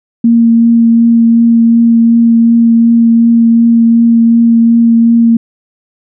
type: tone with vibrato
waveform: sine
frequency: 231.3 Hz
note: A#3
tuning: 13 cents flat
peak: -3 dBFS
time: 0.24-5.37 s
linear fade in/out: 5 ms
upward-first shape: triangle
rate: 2.7 Hz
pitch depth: 13 cents each way
effects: none